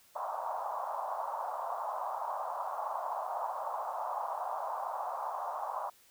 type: band-pass noise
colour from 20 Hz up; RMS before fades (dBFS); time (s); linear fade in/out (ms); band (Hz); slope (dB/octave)
white; -37; 0.15-5.9; 10; 630 to 1100; 48
effects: white hiss -63 dBFS RMS until 6.1 s